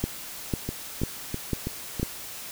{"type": "two click trains", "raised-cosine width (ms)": 3, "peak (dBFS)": [-12, -16], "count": [5, 5], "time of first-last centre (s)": [[0.04, 2.03], [0.69, 1.997]], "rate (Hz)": [2.01, 3.06], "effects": ["white hiss -39 dBFS RMS until 2.51 s"]}